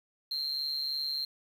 triangle tone with amplitude modulation, 4171 Hz, C8, 6 cents flat, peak -25 dBFS, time 0.31-1.25 s, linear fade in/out 5 ms, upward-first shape sine, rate 143 Hz, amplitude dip 85%, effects tanh soft clip ceiling -24 dBFS + 9-bit

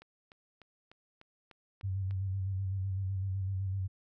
click train, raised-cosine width 0.3 ms, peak -37 dBFS, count 8, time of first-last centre 0.02-2.11 s, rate 3.35 Hz
sine tone with vibrato, 95.9 Hz, G2, 37 cents flat, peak -31 dBFS, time 1.83-3.88 s, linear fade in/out 20 ms, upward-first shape square, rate 7.9 Hz, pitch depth 34 cents each way
effects none

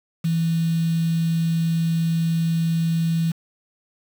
sine tone with quantisation, 164.81 Hz, E3, in tune, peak -18 dBFS, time 0.24-3.32 s, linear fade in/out 10 ms, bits 6, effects none

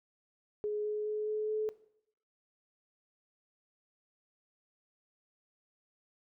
sine tone with pitch steps, 420 / 422.7 / 425.4 / 428.1 / 430.8 Hz, G#4 / G#4 / G#4 / A4 / A4, +19 / +31 / +42 / -47 / -37 cents, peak -31 dBFS, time 0.64-1.69 s, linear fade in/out 0 ms, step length 210 ms, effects noise-tail reverb RT60 0.7 s tail -17 dB re dry

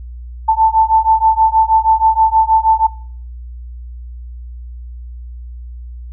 sine beating tone pair, 882 / 888.3 Hz, A5 / A5, +4 / +16 cents, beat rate 6.3 Hz, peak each -12 dBFS, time 0.48-2.87 s, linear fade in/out 10 ms, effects noise-tail reverb RT60 0.5 s tail -19 dB re dry + added 60 Hz sine -27 dBFS peak until 6.12 s

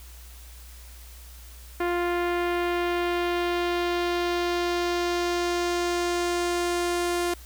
sawtooth tone with low-pass filter sweep, 349.7 Hz, F4, 2 cents sharp, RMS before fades -26 dBFS, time 1.8-7.34 s, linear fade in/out 5 ms, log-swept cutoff 2000 to 11000 Hz, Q 1.2, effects added 60 Hz sine -43 dBFS peak until 7.45 s + white hiss -50 dBFS RMS until 7.45 s

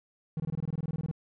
triangle tone bursts, 157.5 Hz, D#3, 21 cents sharp, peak -27 dBFS, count 15, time 0.37-1.113 s, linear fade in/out 2 ms, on 29 ms, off 22 ms, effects none

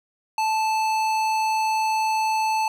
sine tone with tanh clipping, 876 Hz, A5, 8 cents flat, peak -22 dBFS, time 0.38-2.68 s, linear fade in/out 2 ms, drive 18 dB, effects none

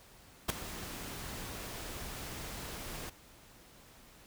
pink noise with ADSR envelope, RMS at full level -27 dBFS, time 0.48-3.1 s, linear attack 21 ms, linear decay 3 ms, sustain -16 dB, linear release 9 ms, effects pink hiss -58 dBFS RMS until 4.26 s

